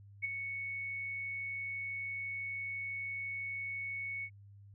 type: tone with ADSR envelope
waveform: sine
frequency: 2217 Hz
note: C#7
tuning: in tune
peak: -30 dBFS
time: 0.22-4.3 s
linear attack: 25 ms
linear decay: 18 ms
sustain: -7 dB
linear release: 63 ms
effects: added 100 Hz sine -53 dBFS peak until 4.74 s